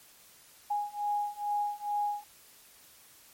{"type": "beating tone pair", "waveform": "sine", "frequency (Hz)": [825, 827.3], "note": ["G#5", "G#5"], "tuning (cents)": [-12, -7], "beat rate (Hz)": 2.3, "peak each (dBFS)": [-33, -32], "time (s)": [0.7, 2.24], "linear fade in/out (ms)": 10, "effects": ["white hiss -57 dBFS RMS until 3.33 s", "MP3 64 kbps"]}